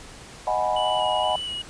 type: chord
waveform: sine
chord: G# minor seventh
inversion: second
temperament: equal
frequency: 622.3 / 740 / 830.6 / 987.8 Hz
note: D#5 / F#5 / G#5 / B5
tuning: 0 / 0 / 0 / 0 cents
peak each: -26 / -25 / -27 / -28 dBFS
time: 0.47-1.36 s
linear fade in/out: 2 ms
type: tone with vibrato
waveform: triangle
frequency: 2935 Hz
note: F#7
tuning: 15 cents flat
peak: -27 dBFS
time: 0.76-1.62 s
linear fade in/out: 5 ms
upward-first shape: square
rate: 2.1 Hz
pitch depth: 17 cents each way
effects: pink hiss -43 dBFS RMS until 1.69 s + resampled to 22050 Hz